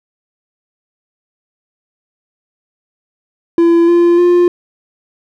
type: tone with pitch steps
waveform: triangle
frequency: 338 / 344.9 / 351.9 Hz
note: E4 / F4 / F4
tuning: +43 / -22 / +13 cents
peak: -4 dBFS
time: 3.58-4.48 s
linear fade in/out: 2 ms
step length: 300 ms
effects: none